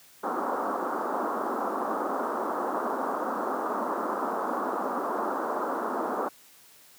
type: band-pass noise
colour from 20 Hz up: white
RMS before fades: -30 dBFS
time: 0.23-6.29 s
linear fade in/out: 10 ms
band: 220 to 1300 Hz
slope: 48 dB/octave
effects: white hiss -55 dBFS RMS until 6.98 s + high-pass 100 Hz 12 dB/octave